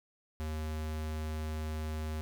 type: tone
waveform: square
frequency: 77.78 Hz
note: D#2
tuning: in tune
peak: -35 dBFS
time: 0.4-2.21 s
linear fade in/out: 0 ms
effects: 11-bit